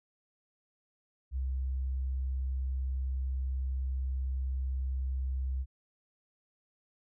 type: tone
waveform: sine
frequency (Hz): 65.41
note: C2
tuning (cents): 0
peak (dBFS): -30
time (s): 1.31-5.66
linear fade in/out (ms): 50
effects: none